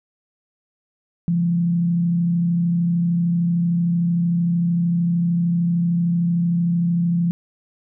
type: tone with frequency modulation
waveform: sine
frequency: 171.5 Hz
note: F3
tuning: 31 cents flat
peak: -16 dBFS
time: 1.28-7.31 s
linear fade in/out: 0 ms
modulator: 33.2 Hz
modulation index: 0.29
effects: none